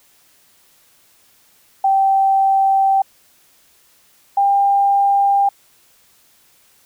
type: tone pair in turn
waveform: sine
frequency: 778 / 797.6 Hz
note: G5 / G5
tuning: -13 / +30 cents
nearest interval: unison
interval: 43 cents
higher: second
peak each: -11 dBFS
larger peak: neither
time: 1.84-3.02 / 4.37-5.49 s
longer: first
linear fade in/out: 5 ms
effects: white hiss -54 dBFS RMS until 6.85 s